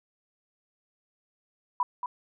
sine tone with echo, 987.8 Hz, B5, in tune, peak -22 dBFS, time 1.8-1.83 s, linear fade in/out 2 ms, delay 230 ms, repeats 1, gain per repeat -7 dB, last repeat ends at 2.06 s, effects none

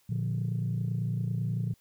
sine chord, Bb major, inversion none, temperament equal, 116.54 / 146.83 / 174.61 Hz, Bb2 / D3 / F3, 0 / 0 / 0 cents, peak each -29 / -33 / -33 dBFS, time 0.09-1.74 s, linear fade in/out 10 ms, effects tanh soft clip ceiling -22 dBFS + white hiss -67 dBFS RMS until 1.8 s

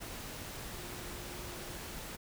sine tone in noise, 354.7 Hz, F4, 27 cents sharp, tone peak -51 dBFS, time 0.76-1.77 s, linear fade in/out 20 ms, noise pink, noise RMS -44 dBFS, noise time 0-2.17 s, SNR -10 dB, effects none

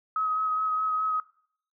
sine tone with vibrato, 1271 Hz, D#6, 36 cents sharp, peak -24 dBFS, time 0.16-1.2 s, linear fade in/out 2 ms, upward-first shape sine, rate 4.8 Hz, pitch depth 16 cents each way, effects noise-tail reverb RT60 0.6 s tail -20 dB re dry

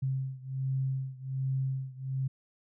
sine beating tone pair, 132.5 / 133.8 Hz, C3 / C3, +22 / +39 cents, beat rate 1.3 Hz, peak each -32 / -34 dBFS, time 0.02-2.28 s, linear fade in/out 10 ms, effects none

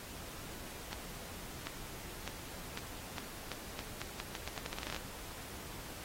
accelerating click train, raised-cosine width 0.2 ms, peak -21 dBFS, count 21, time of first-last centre 0.93-4.963 s, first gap 740 ms, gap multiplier 0.82, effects pink hiss -48 dBFS RMS until 6.04 s + AAC 48 kbps

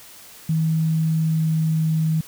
sine tone with pitch glide, 160 to 158.8 Hz, D#3 to D#3, +49 to +36 cents, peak -17 dBFS, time 0.49-2.21 s, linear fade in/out 5 ms, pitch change -13 cents, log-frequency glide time 1.08-1.82 s, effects white hiss -44 dBFS RMS until 2.27 s

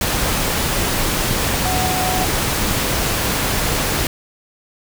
sine tone in noise, 740 Hz, F#5, in tune, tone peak -21 dBFS, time 1.65-2.25 s, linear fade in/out 2 ms, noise pink, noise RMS -19 dBFS, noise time 0.01-4.07 s, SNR -5 dB, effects none

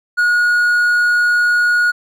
triangle tone, 1447 Hz, F#6, 39 cents flat, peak -9 dBFS, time 0.17-1.92 s, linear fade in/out 20 ms, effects none

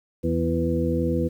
harmonic tone with a mistuned harmonic, 82.41 Hz, E2, in tune, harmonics 1 / 2 / 3 / 4 / 6, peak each -27 / -27 / -27 / -27 / -27 dBFS, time 0.23-1.29 s, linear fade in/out 20 ms, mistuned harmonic 4, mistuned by +33 cents, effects 9-bit

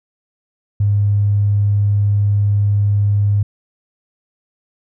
triangle tone with tanh clipping, 102.1 Hz, G#2, 29 cents flat, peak -11 dBFS, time 0.8-3.43 s, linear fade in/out 5 ms, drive 3 dB, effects none

